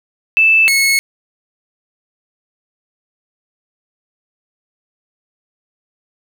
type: tone pair in turn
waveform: sine / sawtooth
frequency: 2637 / 2188 Hz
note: E7 / C#7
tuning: 0 / -23 cents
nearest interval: minor third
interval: 323 cents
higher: first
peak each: -7 dBFS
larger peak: neither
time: 0.37-0.68 / 0.68-0.99 s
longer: neither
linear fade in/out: 0 ms
effects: 7-bit